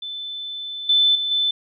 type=tone with level steps; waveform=sine; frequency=3520 Hz; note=A7; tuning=in tune; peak=-28 / -13 / -21 / -17 dBFS; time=0.02-1.51 s; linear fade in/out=5 ms; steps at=0.89 / 1.15 / 1.31 s; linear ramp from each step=5 ms; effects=none